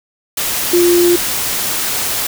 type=tone in noise; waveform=sine; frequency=349.2 Hz; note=F4; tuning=in tune; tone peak=-8 dBFS; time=0.73-1.16 s; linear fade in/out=5 ms; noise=white; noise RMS=-18 dBFS; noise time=0.37-2.27 s; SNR=+7 dB; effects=none